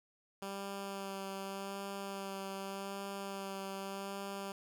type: tone with vibrato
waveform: 10% pulse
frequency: 196 Hz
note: G3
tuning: in tune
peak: -32 dBFS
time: 0.42-4.52 s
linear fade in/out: 2 ms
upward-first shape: sine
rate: 0.85 Hz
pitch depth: 16 cents each way
effects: none